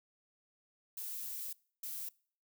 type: noise bursts at uneven times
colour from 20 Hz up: violet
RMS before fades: -42 dBFS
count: 2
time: 0.97-1.53 / 1.83-2.09 s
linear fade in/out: 5 ms
effects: noise-tail reverb RT60 0.5 s tail -24 dB re dry